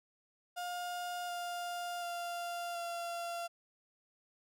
35% pulse tone with pitch steps, 710 / 702.3 / 694.6 / 687 Hz, F5 / F5 / F5 / F5, +28 / +10 / -10 / -29 cents, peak -36 dBFS, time 0.56-3.48 s, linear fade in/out 20 ms, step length 730 ms, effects none

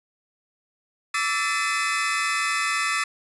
40% pulse tone cluster, 1153 / 1322 / 1768 / 2034 / 2540 Hz, D6 / E6 / A6 / C7 / D#7, -32 / +5 / +8 / -50 / +35 cents, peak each -28 dBFS, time 1.14-3.04 s, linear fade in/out 5 ms, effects resampled to 24000 Hz + 9-bit

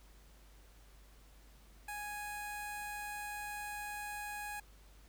15% pulse tone with notch filter, 830.6 Hz, G#5, in tune, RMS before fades -43 dBFS, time 1.88-4.6 s, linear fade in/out 5 ms, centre 3500 Hz, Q 1.8, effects added 50 Hz sine -58 dBFS peak until 5.08 s + pink hiss -65 dBFS RMS until 5.08 s

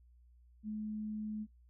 sine tone, 213.8 Hz, A3, 49 cents flat, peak -37 dBFS, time 0.63-1.47 s, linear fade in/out 50 ms, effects noise-tail reverb RT60 0.1 s tail -20 dB re dry + added 60 Hz sine -60 dBFS peak until 1.69 s

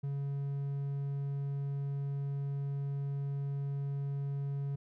triangle tone, 140 Hz, C#3, 18 cents sharp, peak -31 dBFS, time 0.03-4.76 s, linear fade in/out 10 ms, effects none

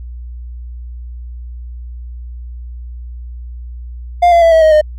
triangle tone with pitch steps, 702 / 682.8 / 664.1 / 646 / 628.3 / 611.1 Hz, F5 / F5 / E5 / E5 / D#5 / D#5, +9 / -39 / +13 / -35 / +17 / -31 cents, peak -3 dBFS, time 4.22-4.814 s, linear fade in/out 10 ms, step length 99 ms, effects added 60 Hz sine -25 dBFS peak until 4.98 s

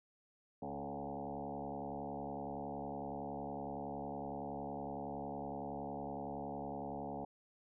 sine tone with frequency modulation, 493.9 Hz, B4, in tune, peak -40 dBFS, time 0.62-7.25 s, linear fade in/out 5 ms, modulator 70.8 Hz, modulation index 4.9, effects none

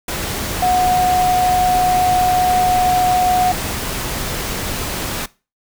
sine tone in noise, 730 Hz, F#5, 24 cents flat, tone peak -12 dBFS, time 0.62-3.52 s, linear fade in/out 5 ms, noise pink, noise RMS -23 dBFS, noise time 0.08-5.26 s, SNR +8 dB, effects noise-tail reverb RT60 0.3 s tail -20 dB re dry

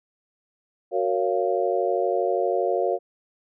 sine chord, Gb major seventh, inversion none, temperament just, 370 / 462.5 / 555 / 693.7 Hz, Gb4 / Bb4 / Db5 / F5, 0 / -14 / +2 / -12 cents, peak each -26 dBFS, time 0.91-2.99 s, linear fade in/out 50 ms, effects none

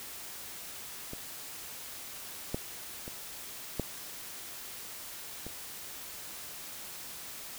clicks, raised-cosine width 2 ms, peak -27 / -18 / -28 / -17 / -27 dBFS, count 5, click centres 1.134 / 2.545 / 3.079 / 3.797 / 5.466 s, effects white hiss -44 dBFS RMS until 7.58 s

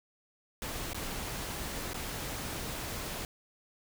pink noise with dropouts, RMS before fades -38 dBFS, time 0.62-3.25 s, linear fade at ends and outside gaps 1 ms, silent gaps 0.933-0.945 / 1.934-1.943 s, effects none

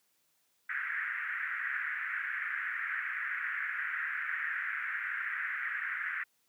pink band-pass noise, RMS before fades -36 dBFS, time 0.69-6.24 s, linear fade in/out 10 ms, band 1500 to 2000 Hz, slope 48 dB/octave, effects white hiss -74 dBFS RMS until 6.48 s + high-pass 100 Hz 12 dB/octave

